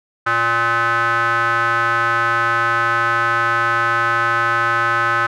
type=tone with band-pass filter; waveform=square; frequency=116.54 Hz; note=A#2; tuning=in tune; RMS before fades=-17 dBFS; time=0.26-5.27 s; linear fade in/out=10 ms; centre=1400 Hz; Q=5.8; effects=none